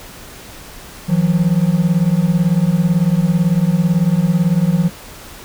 triangle beating tone pair, 161.7 / 179.7 Hz, E3 / F3, -33 / +50 cents, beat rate 18 Hz, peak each -13 / -12 dBFS, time 1.08-4.9 s, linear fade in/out 20 ms, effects pink hiss -36 dBFS RMS until 5.44 s

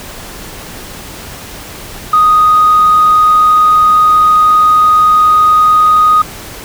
sine tone, 1244.5 Hz, D#6, in tune, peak -3 dBFS, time 2.13-6.22 s, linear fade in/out 5 ms, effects tanh soft clip ceiling 0 dBFS + pink hiss -28 dBFS RMS until 6.64 s

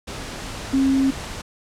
sine tone in noise, 268.9 Hz, C4, 47 cents sharp, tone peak -15 dBFS, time 0.73-1.11 s, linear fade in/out 10 ms, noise pink, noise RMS -32 dBFS, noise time 0.07-1.42 s, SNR +14 dB, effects low-pass 8000 Hz 12 dB/octave

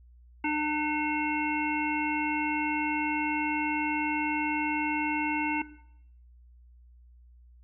harmonic tone with a mistuned harmonic, 300 Hz, D4, 37 cents sharp, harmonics 1 / 3 / 5 / 7 / 9, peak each -29 / -31 / -37 / -33 / -35 dBFS, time 0.44-5.62 s, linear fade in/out 5 ms, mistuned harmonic 7, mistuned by +52 cents, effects noise-tail reverb RT60 0.7 s tail -17 dB re dry + added 60 Hz sine -52 dBFS peak until 7.63 s

